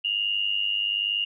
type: tone pair together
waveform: sine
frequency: 2791 / 2892 Hz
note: F7 / F#7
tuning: -2 / -40 cents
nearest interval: minor second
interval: 62 cents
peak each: -26 dBFS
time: 0.04-1.25 s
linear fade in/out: 10 ms
effects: none